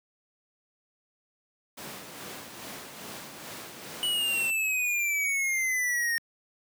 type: noise with tremolo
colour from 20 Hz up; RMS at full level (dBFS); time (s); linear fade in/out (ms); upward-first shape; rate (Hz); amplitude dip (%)
pink; -39; 1.77-4.51; 10; sine; 2.4; 40
type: exponential sweep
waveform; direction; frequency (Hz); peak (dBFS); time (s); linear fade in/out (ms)
square; down; 2960 to 1837; -26; 4.03-6.18; 0
effects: high-pass 200 Hz 12 dB/octave

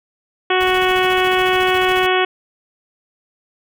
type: harmonic tone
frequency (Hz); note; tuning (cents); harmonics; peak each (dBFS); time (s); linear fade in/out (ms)
370; F#4; 0; 1 / 2 / 3 / 4 / 5 / 6 / 7 / 8 / 9; -17 / -20 / -22 / -23 / -24 / -25 / -25 / -26 / -27; 0.5-2.25; 5
type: noise with tremolo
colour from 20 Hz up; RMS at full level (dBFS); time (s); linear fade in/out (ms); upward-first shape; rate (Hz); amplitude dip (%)
pink; -32; 0.6-2.07; 10; square; 14; 55
effects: none

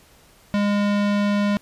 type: tone with low-pass filter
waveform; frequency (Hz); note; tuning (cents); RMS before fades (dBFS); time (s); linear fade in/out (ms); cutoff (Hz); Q
square; 204.3; G#3; -28; -20; 0.54-1.57; 0; 3900; 0.8
effects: pink hiss -53 dBFS RMS until 1.61 s + resampled to 32000 Hz

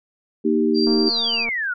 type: chord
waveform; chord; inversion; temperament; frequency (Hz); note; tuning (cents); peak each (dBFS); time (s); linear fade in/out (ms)
sine; Eb major; second; equal; 233.1 / 311.1 / 392; Bb3 / Eb4 / G4; 0 / 0 / 0; -20; 0.44-1.1; 20
type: tone with tremolo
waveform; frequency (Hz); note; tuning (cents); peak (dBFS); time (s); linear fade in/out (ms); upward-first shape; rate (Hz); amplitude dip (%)
sine; 4717; D8; +7; -21; 0.74-1.46; 50; sine; 12; 25
type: click train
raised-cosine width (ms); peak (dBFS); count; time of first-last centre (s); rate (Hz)
1; -21; 144; 0.87-1.489; 231
type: exponential sweep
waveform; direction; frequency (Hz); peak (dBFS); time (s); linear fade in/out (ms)
sine; down; 4822 to 1396.9; -21; 1.06-1.74; 10
effects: none

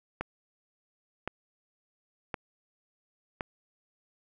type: click train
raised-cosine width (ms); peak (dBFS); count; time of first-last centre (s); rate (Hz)
0.5; -17; 4; 0.21-3.408; 0.938
effects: none

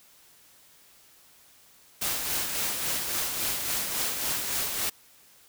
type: noise with tremolo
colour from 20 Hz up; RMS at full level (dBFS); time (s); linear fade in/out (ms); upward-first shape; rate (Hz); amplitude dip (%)
white; -28; 2.01-4.9; 10; sine; 3.6; 40
effects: white hiss -57 dBFS RMS until 5.48 s

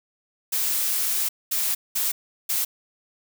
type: noise bursts at uneven times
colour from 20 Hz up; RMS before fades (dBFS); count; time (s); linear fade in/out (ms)
blue; -24; 4; 0.52-1.29 / 1.51-1.75 / 1.95-2.12 / 2.49-2.65; 10
effects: none

